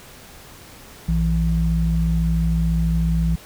sine tone pair together, 58.95 / 165 Hz, A#1 / E3, +20 / +2 cents, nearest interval octave + tritone, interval 1782 cents, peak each -19 dBFS, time 1.08-3.36 s, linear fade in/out 10 ms, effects pink hiss -43 dBFS RMS until 3.45 s

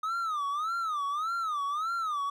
triangle tone with vibrato, 1244.5 Hz, D#6, in tune, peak -27 dBFS, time 0.03-2.3 s, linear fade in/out 5 ms, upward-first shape sine, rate 1.7 Hz, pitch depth 180 cents each way, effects none

